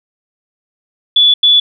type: tone bursts at uneven times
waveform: sine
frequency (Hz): 3442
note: A7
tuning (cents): -39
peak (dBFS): -5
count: 2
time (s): 1.16-1.34 / 1.43-1.6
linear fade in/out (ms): 5
effects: none